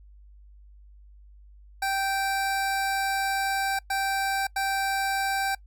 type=tone bursts at uneven times; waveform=25% pulse; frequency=781 Hz; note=G5; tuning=7 cents flat; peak=-21 dBFS; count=3; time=1.82-3.79 / 3.9-4.47 / 4.56-5.55 s; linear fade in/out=5 ms; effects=noise-tail reverb RT60 0.1 s tail -23 dB re dry + added 50 Hz sine -48 dBFS peak until 5.66 s